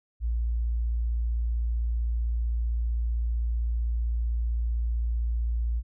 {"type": "tone", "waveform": "sine", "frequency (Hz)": 57.8, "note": "A#1", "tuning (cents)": -14, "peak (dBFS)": -24, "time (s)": [0.2, 5.83], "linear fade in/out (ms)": 50, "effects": []}